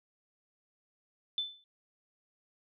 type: tone with exponential decay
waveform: sine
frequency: 3520 Hz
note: A7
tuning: in tune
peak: -27 dBFS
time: 1.38-1.64 s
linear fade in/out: 1 ms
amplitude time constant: 56 ms
effects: none